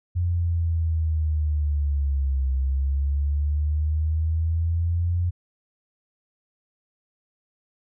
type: linear two-way sweep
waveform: sine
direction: down then up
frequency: 88.3 to 65.6 to 88.3 Hz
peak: -20 dBFS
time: 0.15-5.31 s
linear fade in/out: 20 ms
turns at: 2.52 s
effects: none